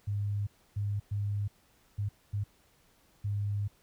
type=tone bursts at uneven times; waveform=sine; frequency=102.1 Hz; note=G#2; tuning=29 cents flat; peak=-29 dBFS; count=6; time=0.07-0.47 / 0.76-1 / 1.11-1.48 / 1.98-2.09 / 2.33-2.44 / 3.24-3.68 s; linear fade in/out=10 ms; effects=pink hiss -66 dBFS RMS until 3.82 s